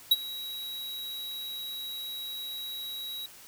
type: tone with ADSR envelope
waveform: square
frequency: 3860 Hz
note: B7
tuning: 40 cents flat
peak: -16 dBFS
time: 0.11-3.26 s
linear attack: 7 ms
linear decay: 34 ms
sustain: -20 dB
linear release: 3 ms
effects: white hiss -51 dBFS RMS until 3.47 s